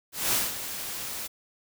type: noise with ADSR envelope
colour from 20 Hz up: white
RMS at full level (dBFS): -24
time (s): 0.12-1.28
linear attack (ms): 210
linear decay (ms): 190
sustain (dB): -11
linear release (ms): 19
effects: none